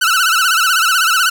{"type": "tone with vibrato", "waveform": "sawtooth", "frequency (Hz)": 1405, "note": "F6", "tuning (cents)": 10, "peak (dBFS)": -7, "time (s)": [0.01, 1.3], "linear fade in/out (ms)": 10, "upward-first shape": "sine", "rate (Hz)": 16, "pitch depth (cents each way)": 140, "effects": []}